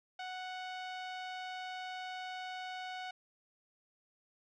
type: tone with low-pass filter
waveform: sawtooth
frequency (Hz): 740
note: F#5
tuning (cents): 0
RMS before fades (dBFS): -43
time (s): 0.19-3.11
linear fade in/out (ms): 5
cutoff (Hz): 3700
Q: 1.3
effects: none